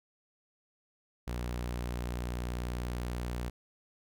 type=tone; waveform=sawtooth; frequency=60.4 Hz; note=B1; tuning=38 cents flat; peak=-30 dBFS; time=1.27-3.5 s; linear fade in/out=10 ms; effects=none